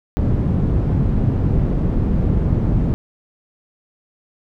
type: low-pass noise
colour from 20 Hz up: white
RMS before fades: -17 dBFS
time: 0.17-2.94 s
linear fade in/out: 0 ms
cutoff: 150 Hz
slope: 12 dB/octave
effects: none